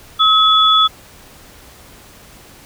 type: tone pair together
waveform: sine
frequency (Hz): 1283 / 3423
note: E6 / A7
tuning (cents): -47 / -48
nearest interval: octave + perfect fourth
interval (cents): 1699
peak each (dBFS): -11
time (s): 0.19-0.88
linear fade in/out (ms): 20
effects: pink hiss -42 dBFS RMS until 2.65 s